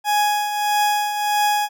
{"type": "tone with tremolo", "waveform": "40% pulse", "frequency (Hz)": 833, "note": "G#5", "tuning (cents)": 5, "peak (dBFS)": -14, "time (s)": [0.04, 1.69], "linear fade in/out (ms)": 50, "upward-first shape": "triangle", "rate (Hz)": 1.6, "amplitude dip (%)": 60, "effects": []}